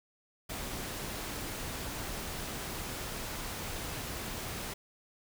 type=noise; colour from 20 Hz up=pink; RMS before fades=-39 dBFS; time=0.49-4.74 s; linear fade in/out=10 ms; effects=none